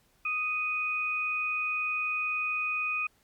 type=tone pair together; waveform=sine; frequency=1244.5 / 2489 Hz; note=D#6 / D#7; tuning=0 / 0 cents; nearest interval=octave; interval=1200 cents; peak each=-35 / -28 dBFS; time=0.25-3.07 s; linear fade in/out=5 ms; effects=pink hiss -67 dBFS RMS until 3.23 s + MP3 96 kbps